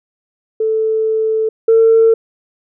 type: tone pair in turn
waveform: sine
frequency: 440 / 451.1 Hz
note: A4 / A4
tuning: 0 / +43 cents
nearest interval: unison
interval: 43 cents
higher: second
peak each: -12 / -5 dBFS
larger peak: second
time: 0.6-1.49 / 1.68-2.14 s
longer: first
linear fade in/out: 5 ms
effects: tanh soft clip ceiling -2 dBFS